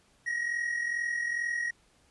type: tone pair together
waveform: triangle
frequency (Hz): 1857.7 / 1900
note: A#6 / A#6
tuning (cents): -6 / +33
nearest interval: unison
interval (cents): 39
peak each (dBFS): -35 / -28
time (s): 0.26-1.71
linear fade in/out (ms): 10
effects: pink hiss -65 dBFS RMS until 2.1 s + resampled to 24000 Hz